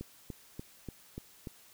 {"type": "click train", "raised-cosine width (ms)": 3, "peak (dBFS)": -27, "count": 6, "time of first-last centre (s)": [0.01, 1.472], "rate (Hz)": 3.42, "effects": ["white hiss -59 dBFS RMS until 1.73 s"]}